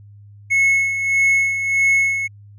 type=tone with tremolo; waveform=triangle; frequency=2188 Hz; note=C#7; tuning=23 cents flat; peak=-10 dBFS; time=0.5-2.28 s; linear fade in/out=20 ms; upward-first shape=sine; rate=1.6 Hz; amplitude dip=60%; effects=added 102 Hz sine -40 dBFS peak until 2.58 s + resampled to 24000 Hz